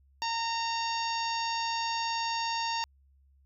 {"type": "harmonic tone with a mistuned harmonic", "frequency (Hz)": 919, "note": "A#5", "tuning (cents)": -25, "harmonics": [1, 2, 3, 4, 5, 6, 7], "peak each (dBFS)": [-31, -40, -39, -41, -38, -40, -45], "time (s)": [0.22, 2.84], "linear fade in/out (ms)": 0, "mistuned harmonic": 7, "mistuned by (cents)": 59, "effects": ["added 68 Hz sine -60 dBFS peak until 3.45 s"]}